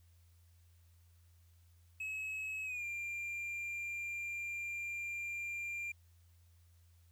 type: tone with pitch glide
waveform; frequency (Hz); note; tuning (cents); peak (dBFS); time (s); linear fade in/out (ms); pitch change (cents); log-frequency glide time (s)
triangle; 2572 to 2386; E7 to D7; -43 to +27; -37; 2-5.92; 5; -130; 2.64-2.84
effects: added 85 Hz sine -62 dBFS peak until 7.11 s + white hiss -75 dBFS RMS until 7.11 s